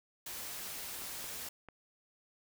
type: noise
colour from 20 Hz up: white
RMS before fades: -43 dBFS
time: 0.26-1.49 s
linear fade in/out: 5 ms
type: click train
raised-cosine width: 0.5 ms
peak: -34 dBFS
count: 4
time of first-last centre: 1.02-1.687 s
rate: 4.5 Hz
effects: none